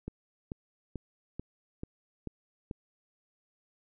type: click train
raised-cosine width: 3 ms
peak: -24 dBFS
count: 7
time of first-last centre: 0.08-2.712 s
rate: 2.28 Hz
effects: none